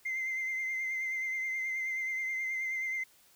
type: tone with vibrato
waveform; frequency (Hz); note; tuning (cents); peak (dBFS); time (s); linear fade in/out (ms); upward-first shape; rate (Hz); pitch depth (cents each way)
sine; 2081; C7; -10; -30; 0.05-3.04; 10; triangle; 9.4; 34
effects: tanh soft clip ceiling -29 dBFS + white hiss -63 dBFS RMS until 3.35 s